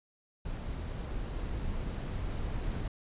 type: noise with level ramp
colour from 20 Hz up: brown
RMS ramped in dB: -37 to -34 dBFS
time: 0.45-2.88 s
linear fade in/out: 5 ms
effects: resampled to 8000 Hz